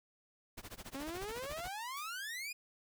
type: noise with tremolo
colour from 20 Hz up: pink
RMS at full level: -46 dBFS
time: 0.57-1.69 s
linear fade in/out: 10 ms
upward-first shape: sine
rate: 14 Hz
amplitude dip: 95%
type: exponential sweep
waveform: sawtooth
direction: up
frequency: 261.6 to 2514 Hz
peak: -37 dBFS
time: 0.94-2.53 s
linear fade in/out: 10 ms
type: noise with exponential decay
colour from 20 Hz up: blue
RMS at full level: -49 dBFS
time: 1.97-2.32 s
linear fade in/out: 1 ms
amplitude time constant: 76 ms
effects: none